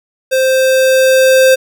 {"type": "tone with level ramp", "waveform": "square", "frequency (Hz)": 523.3, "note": "C5", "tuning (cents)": 0, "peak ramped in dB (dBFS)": [-10, -5], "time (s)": [0.31, 1.56], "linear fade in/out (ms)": 20, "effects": []}